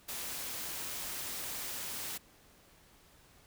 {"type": "noise", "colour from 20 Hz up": "white", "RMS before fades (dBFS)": -40, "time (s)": [0.08, 2.18], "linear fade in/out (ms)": 10, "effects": ["pink hiss -62 dBFS RMS until 3.46 s"]}